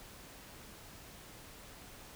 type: silence
effects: pink hiss -53 dBFS RMS until 2.15 s